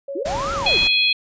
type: tone with tremolo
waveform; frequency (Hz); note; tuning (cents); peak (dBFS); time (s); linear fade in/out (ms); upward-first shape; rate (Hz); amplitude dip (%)
sine; 554.4; C#5; 0; -25; 0.08-0.69; 5; triangle; 8.5; 40
type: linear two-way sweep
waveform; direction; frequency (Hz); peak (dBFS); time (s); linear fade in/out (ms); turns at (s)
sine; up then down; 293.7 to 1400 to 293.7; -23; 0.15-0.78; 10; 0.53
type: noise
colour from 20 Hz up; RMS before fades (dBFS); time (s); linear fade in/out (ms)
pink; -29; 0.25-0.88; 10
type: harmonic tone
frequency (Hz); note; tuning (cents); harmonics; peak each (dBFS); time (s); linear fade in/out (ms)
835; G#5; +9; 3 / 4 / 5; -18 / -19 / -20; 0.66-1.13; 5
effects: resampled to 16000 Hz